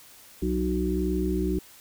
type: harmonic tone with a mistuned harmonic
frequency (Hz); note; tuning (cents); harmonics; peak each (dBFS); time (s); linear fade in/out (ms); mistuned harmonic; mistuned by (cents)
61.74; B1; 0; 1 / 3 / 5 / 6; -29 / -29 / -29 / -29; 0.42-1.59; 5; 1; +58
effects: white hiss -51 dBFS RMS until 1.8 s